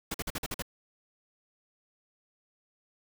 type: noise bursts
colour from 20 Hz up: pink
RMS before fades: -34 dBFS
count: 7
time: 0.11-0.623 s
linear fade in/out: 5 ms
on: 33 ms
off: 47 ms
effects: none